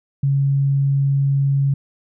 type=tone; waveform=sine; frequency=138.59 Hz; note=C#3; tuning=in tune; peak=-14 dBFS; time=0.23-1.74 s; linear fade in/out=5 ms; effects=none